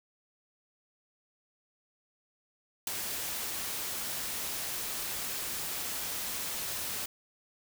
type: noise with ADSR envelope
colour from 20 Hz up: white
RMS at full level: -29 dBFS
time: 2.87-7.06 s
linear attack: 4 ms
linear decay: 8 ms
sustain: -7 dB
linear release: 6 ms
effects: none